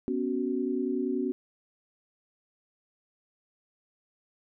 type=chord; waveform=sine; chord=B suspended second; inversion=none; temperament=equal with one note detuned; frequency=246.9 / 277.2 / 372.1 Hz; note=B3 / C#4 / F#4; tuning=0 / 0 / +10 cents; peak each=-31 dBFS; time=0.08-1.32 s; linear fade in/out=0 ms; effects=none